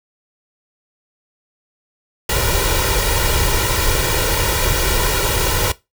pink noise with comb filter, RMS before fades -17 dBFS, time 2.29-5.72 s, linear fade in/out 5 ms, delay 2.1 ms, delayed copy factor +0.75, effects noise-tail reverb RT60 0.2 s tail -18 dB re dry

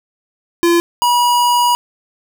square tone pair in turn, 342.1 / 967.6 Hz, F4 / B5, -36 / -36 cents, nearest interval octave + tritone, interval 1800 cents, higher second, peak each -10 / -11 dBFS, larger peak first, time 0.63-0.8 / 1.02-1.75 s, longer second, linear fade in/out 0 ms, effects none

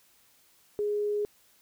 sine tone, 415.3 Hz, G#4, in tune, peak -26 dBFS, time 0.79-1.25 s, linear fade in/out 0 ms, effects white hiss -63 dBFS RMS until 1.61 s

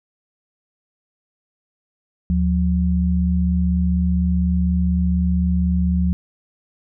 sine tone pair together, 75.36 / 179.5 Hz, D2 / F3, +45 / +48 cents, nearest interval octave + minor third, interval 1503 cents, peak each -18 dBFS, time 2.3-6.13 s, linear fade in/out 0 ms, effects none

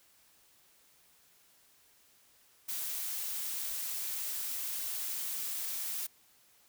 blue noise, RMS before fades -37 dBFS, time 2.68-6.07 s, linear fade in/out 10 ms, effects white hiss -65 dBFS RMS until 6.68 s

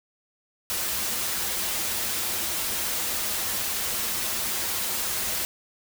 white noise with comb filter, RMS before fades -28 dBFS, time 0.7-5.45 s, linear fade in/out 0 ms, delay 7 ms, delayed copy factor -0.6, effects none

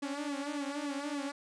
sawtooth tone with flanger, 286 Hz, D4, 46 cents flat, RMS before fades -37 dBFS, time 0.02-1.32 s, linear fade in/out 10 ms, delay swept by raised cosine 1.3 to 6.7 ms, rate 3.5 Hz, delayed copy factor -0.95, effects resampled to 22050 Hz

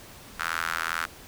sawtooth tone with high-pass filter, 82.41 Hz, E2, in tune, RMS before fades -30 dBFS, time 0.39-1.06 s, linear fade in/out 10 ms, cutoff 1400 Hz, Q 4, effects pink hiss -47 dBFS RMS until 1.27 s

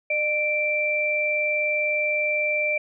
sine tone pair together, 603.2 / 2348 Hz, D5 / D7, +46 / -1 cents, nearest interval 2 octaves, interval 2353 cents, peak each -26 / -22 dBFS, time 0.1-2.78 s, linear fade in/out 5 ms, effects none

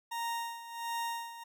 40% pulse tone with tremolo, 930 Hz, A#5, 4 cents flat, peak -32 dBFS, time 0.11-1.44 s, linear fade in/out 10 ms, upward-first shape sine, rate 1.4 Hz, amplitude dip 75%, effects none

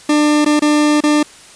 40% pulse tone with dropouts, 298.6 Hz, D4, 29 cents sharp, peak -9 dBFS, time 0.09-1.23 s, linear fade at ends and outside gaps 5 ms, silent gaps 0.448-0.46 / 0.595-0.62 / 1.006-1.036 s, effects white hiss -40 dBFS RMS until 1.55 s + resampled to 22050 Hz

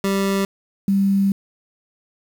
25% pulse / sine tone pair in turn, 196 / 196.68 Hz, G3 / G3, 0 / +6 cents, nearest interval unison, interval 6 cents, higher second, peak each -14 dBFS, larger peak neither, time 0.04-0.45 / 0.88-1.32 s, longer second, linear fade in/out 2 ms, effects 7-bit

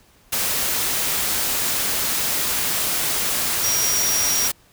sine tone in noise, 5690 Hz, F8, 31 cents sharp, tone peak -20 dBFS, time 3.63-4.48 s, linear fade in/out 10 ms, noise white, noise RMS -22 dBFS, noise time 0.32-4.52 s, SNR -1 dB, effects pink hiss -55 dBFS RMS until 4.72 s

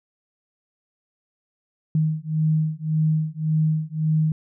sine beating tone pair, 155.5 / 157.3 Hz, D#3 / D#3, -1 / +19 cents, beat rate 1.8 Hz, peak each -22 dBFS, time 1.95-4.32 s, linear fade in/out 2 ms, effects none

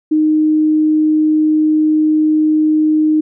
sine tone, 308.9 Hz, D#4, 12 cents flat, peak -9 dBFS, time 0.11-3.21 s, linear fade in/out 10 ms, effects none

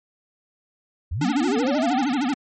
sine linear sweep, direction up, 65.41 to 830.6 Hz, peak -23 dBFS, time 1.11-2.04 s, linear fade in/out 10 ms
square tone with vibrato, 267.2 Hz, C4, 36 cents sharp, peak -21 dBFS, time 1.21-2.34 s, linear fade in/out 5 ms, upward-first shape sine, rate 13 Hz, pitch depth 200 cents each way
effects MP3 32 kbps

